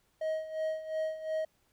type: tone with tremolo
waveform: triangle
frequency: 631 Hz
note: D#5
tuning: 24 cents sharp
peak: -27 dBFS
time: 0.21-1.45 s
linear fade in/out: 5 ms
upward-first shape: sine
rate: 2.8 Hz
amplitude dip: 75%
effects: pink hiss -72 dBFS RMS until 1.72 s